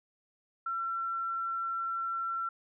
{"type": "tone", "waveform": "sine", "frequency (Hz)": 1353, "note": "E6", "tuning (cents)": 45, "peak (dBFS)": -31, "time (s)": [0.66, 2.49], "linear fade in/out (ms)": 5, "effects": []}